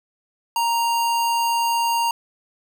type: tone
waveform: square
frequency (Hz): 932.3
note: A#5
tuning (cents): 0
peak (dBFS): -19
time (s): 0.56-2.11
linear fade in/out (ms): 2
effects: 9-bit